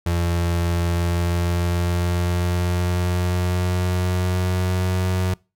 35% pulse tone with pitch glide, 85.8 to 91.96 Hz, F2 to F#2, -30 to -10 cents, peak -17 dBFS, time 0.06-5.34 s, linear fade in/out 5 ms, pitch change +120 cents, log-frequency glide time 0.82-5.03 s, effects noise-tail reverb RT60 0.3 s tail -25 dB re dry

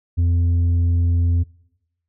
sine tone with tanh clipping, 85.8 Hz, F2, 30 cents flat, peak -15 dBFS, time 0.17-1.44 s, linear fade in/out 20 ms, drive 4 dB, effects noise-tail reverb RT60 0.9 s tail -25 dB re dry

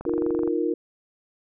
click train, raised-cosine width 1 ms, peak -21 dBFS, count 12, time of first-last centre 0.01-0.476 s, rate 23.6 Hz
sine chord, Eb suspended second, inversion none, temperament equal, 311.1 / 349.2 / 466.2 Hz, Eb4 / F4 / Bb4, 0 / 0 / 0 cents, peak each -26 / -25 / -27 dBFS, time 0.06-0.74 s, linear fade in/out 5 ms
effects none

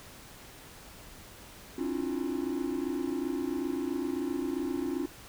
triangle tone cluster, 270.2 / 297.8 / 332.6 / 355.5 Hz, C#4 / D4 / E4 / F4, -44 / +24 / +16 / +31 cents, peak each -32 / -34 / -35 / -34 dBFS, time 1.78-5.06 s, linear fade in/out 5 ms, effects pink hiss -50 dBFS RMS until 5.28 s

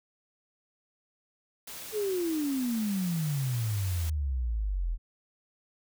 white noise, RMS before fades -42 dBFS, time 1.67-4.1 s, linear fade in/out 5 ms
sine exponential sweep, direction down, 440 to 39.32 Hz, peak -27 dBFS, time 1.92-4.98 s, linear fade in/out 50 ms
effects none

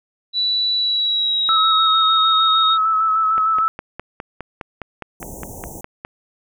sine tone with pitch glide, 3951 to 3731 Hz, B7 to A#7, 0 to +1 cents, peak -16 dBFS, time 0.33-2.78 s, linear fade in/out 50 ms, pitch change -99 cents, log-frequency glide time 0.75-1.97 s
sine tone with vibrato, 1300 Hz, E6, 24 cents flat, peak -14 dBFS, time 1.49-3.68 s, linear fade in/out 0 ms, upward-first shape square, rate 6.6 Hz, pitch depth 22 cents each way
click train, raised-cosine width 0.5 ms, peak -14 dBFS, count 14, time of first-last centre 3.38-6.049 s, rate 4.87 Hz
pink band-stop noise, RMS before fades -34 dBFS, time 5.2-5.81 s, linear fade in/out 2 ms, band 920 to 6000 Hz, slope 96 dB/octave
effects none

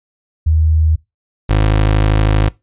sine / 25% pulse tone pair in turn, 78.9 / 52.66 Hz, D#2 / G#1, +25 / +25 cents, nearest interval perfect fifth, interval 700 cents, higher first, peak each -9 / -6 dBFS, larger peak second, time 0.46-0.96 / 1.49-2.49 s, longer second, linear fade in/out 10 ms, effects noise-tail reverb RT60 0.2 s tail -21 dB re dry + resampled to 8000 Hz

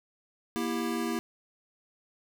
square chord, E diminished, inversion second, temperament just, 237.3 / 329.6 / 395.6 Hz, Bb3 / E4 / G4, +31 / 0 / +16 cents, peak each -33 / -34 / -37 dBFS, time 0.56-1.19 s, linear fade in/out 0 ms, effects none

